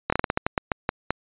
slowing click train, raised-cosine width 0.5 ms, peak -6 dBFS, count 12, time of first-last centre 0.1-1.106 s, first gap 25 ms, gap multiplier 1.24, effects resampled to 8000 Hz

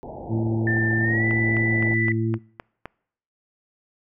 white low-pass noise, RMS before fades -36 dBFS, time 0.03-1.94 s, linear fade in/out 0 ms, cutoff 870 Hz, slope 96 dB/octave
harmonic tone, 112.1 Hz, A2, 33 cents sharp, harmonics 1 / 2 / 3, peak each -23 / -27 / -26 dBFS, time 0.28-2.39 s, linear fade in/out 50 ms
sine tone with pitch glide, 1785 to 1980.6 Hz, A6 to B6, +24 to +4 cents, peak -22 dBFS, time 0.67-2.12 s, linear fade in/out 2 ms, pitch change +180 cents, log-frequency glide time 1.01-1.25 s
click train, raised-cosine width 0.5 ms, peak -18 dBFS, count 7, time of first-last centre 1.31-2.856 s, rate 3.88 Hz
effects noise-tail reverb RT60 0.7 s tail -25 dB re dry

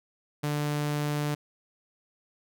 sawtooth tone, 147.7 Hz, D3, 10 cents sharp, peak -23 dBFS, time 0.43-1.35 s, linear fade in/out 10 ms, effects none

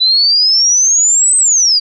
sine exponential two-way sweep, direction up then down, 3951 to 8280 to 4680 Hz, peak -7 dBFS, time 0-1.8 s, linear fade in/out 20 ms, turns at 1.37 s, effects none

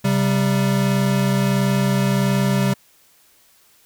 square tone pair together, 133.7 / 195.14 Hz, C3 / G3, +38 / -8 cents, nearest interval perfect fifth, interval 654 cents, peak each -20 / -19 dBFS, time 0.04-2.74 s, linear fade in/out 10 ms, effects white hiss -55 dBFS RMS until 3.85 s

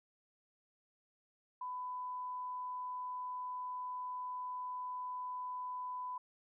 sine tone, 1000 Hz, B5, 21 cents sharp, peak -39 dBFS, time 1.61-6.18 s, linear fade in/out 5 ms, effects none

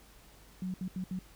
sine tone bursts at uneven times, 185 Hz, F#3, in tune, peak -33 dBFS, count 4, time 0.62-0.74 / 0.81-0.88 / 0.96-1.04 / 1.11-1.19 s, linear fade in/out 2 ms, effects added 50 Hz sine -58 dBFS peak until 1.35 s + pink hiss -59 dBFS RMS until 1.35 s

